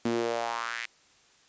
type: tone with high-pass filter sweep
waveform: sawtooth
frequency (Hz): 116.54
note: A#2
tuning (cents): 0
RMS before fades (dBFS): -31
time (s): 0.05-0.86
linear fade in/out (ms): 5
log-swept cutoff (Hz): 250 to 2200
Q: 3.2
effects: white hiss -61 dBFS RMS until 1.48 s + resampled to 16000 Hz